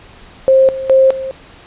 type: tone with tremolo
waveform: sine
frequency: 530 Hz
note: C5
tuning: 22 cents sharp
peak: -5 dBFS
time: 0.48-1.31 s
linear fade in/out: 0 ms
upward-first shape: square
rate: 2.4 Hz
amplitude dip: 80%
effects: pink hiss -40 dBFS RMS until 1.66 s + resampled to 8000 Hz